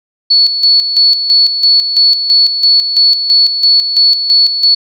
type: tone with tremolo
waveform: sine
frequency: 4420 Hz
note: C#8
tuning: 6 cents flat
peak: -4 dBFS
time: 0.3-4.75 s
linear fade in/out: 10 ms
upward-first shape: square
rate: 3 Hz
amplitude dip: 60%
effects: none